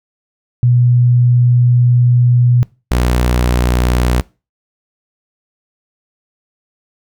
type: tone pair in turn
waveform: sine / sawtooth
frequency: 122.3 / 60.99 Hz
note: B2 / B1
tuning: -16 / -21 cents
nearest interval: octave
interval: 1205 cents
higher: first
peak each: -7 dBFS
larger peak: neither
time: 0.63-2.63 / 2.91-4.21 s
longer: first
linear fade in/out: 0 ms
effects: noise-tail reverb RT60 0.3 s tail -22 dB re dry